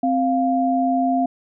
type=tone pair together; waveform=sine; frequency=261.6 / 698.5 Hz; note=C4 / F5; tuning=0 / 0 cents; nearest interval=octave + perfect fourth; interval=1700 cents; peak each=-19 dBFS; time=0.03-1.26 s; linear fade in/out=5 ms; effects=none